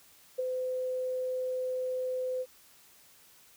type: tone with ADSR envelope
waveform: sine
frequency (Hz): 510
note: C5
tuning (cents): -44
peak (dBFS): -26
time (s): 0.38-2.46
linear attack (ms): 14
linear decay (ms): 15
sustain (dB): -4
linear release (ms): 50
effects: white hiss -59 dBFS RMS until 3.56 s